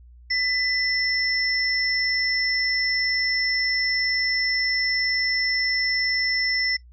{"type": "tone pair together", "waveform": "sine", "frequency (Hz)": [2000, 5339], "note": ["B6", "E8"], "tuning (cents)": [21, 21], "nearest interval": "octave + perfect fourth", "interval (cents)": 1700, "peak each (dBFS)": -23, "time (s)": [0.3, 6.77], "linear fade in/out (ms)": 10, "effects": ["noise-tail reverb RT60 0.1 s tail -20 dB re dry", "added 60 Hz sine -45 dBFS peak until 6.92 s"]}